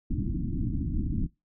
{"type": "low-pass noise", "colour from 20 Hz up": "pink", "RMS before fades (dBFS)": -29, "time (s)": [0.1, 1.27], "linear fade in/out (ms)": 10, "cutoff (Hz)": 320, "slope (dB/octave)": 96, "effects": ["noise-tail reverb RT60 0.2 s tail -20 dB re dry"]}